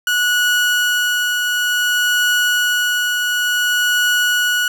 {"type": "tone with tremolo", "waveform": "30% pulse", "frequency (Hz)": 1464, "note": "F#6", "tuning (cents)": -19, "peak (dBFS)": -10, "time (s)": [0.07, 4.68], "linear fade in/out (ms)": 2, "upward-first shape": "triangle", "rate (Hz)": 0.56, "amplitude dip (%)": 35, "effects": []}